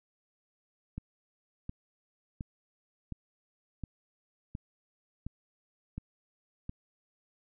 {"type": "click train", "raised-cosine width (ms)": 5, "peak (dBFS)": -25, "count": 9, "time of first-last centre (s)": [0.98, 6.694], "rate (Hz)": 1.4, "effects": []}